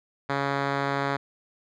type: tone with low-pass filter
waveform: 5% pulse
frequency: 139.5 Hz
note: C#3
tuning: 11 cents sharp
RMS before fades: -27 dBFS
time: 0.29-1.17 s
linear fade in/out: 10 ms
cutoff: 2900 Hz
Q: 0.77
effects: none